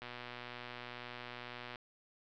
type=click train; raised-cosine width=0.3 ms; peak=-29 dBFS; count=213; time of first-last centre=0.02-1.758 s; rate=122 Hz; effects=low-pass 5000 Hz 12 dB/octave